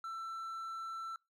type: tone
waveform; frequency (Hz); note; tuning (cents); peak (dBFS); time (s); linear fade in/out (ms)
triangle; 1336; E6; +23; -38; 0.04-1.16; 2
effects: noise-tail reverb RT60 0.2 s tail -23 dB re dry